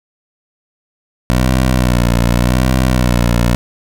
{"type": "tone with vibrato", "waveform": "15% pulse", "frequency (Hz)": 61.4, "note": "B1", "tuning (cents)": -9, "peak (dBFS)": -4, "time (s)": [1.3, 3.55], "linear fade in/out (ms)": 0, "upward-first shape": "sine", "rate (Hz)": 0.86, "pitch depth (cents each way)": 77, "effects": []}